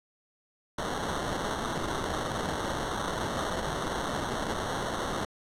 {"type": "noise with sample-and-hold", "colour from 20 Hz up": "violet", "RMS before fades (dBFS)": -32, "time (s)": [0.78, 5.25], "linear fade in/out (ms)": 5, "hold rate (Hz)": 2450, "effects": ["low-pass 9000 Hz 12 dB/octave"]}